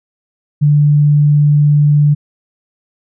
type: tone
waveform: sine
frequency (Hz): 147.2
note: D3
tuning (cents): +4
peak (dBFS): -6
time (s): 0.61-2.15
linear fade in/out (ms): 20
effects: none